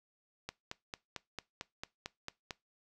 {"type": "click train", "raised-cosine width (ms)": 0.2, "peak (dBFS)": -22, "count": 10, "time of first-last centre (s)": [0.49, 2.508], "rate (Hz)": 4.46, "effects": ["noise-tail reverb RT60 0.2 s tail -21 dB re dry"]}